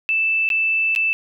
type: tone with dropouts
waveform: sine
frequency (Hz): 2642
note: E7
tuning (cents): +3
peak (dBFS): -16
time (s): 0.09-1.13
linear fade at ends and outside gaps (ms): 0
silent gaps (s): 0.49-0.502 / 0.951-0.961
effects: none